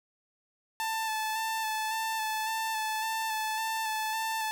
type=tone with vibrato; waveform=sawtooth; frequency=880 Hz; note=A5; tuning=in tune; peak=-26 dBFS; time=0.8-4.51 s; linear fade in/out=0 ms; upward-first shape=square; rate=1.8 Hz; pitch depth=18 cents each way; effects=none